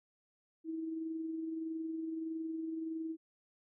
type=tone with amplitude modulation; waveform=sine; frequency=322.8 Hz; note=E4; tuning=36 cents flat; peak=-35 dBFS; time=0.64-3.17 s; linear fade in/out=50 ms; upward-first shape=sine; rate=21.6 Hz; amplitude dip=35%; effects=none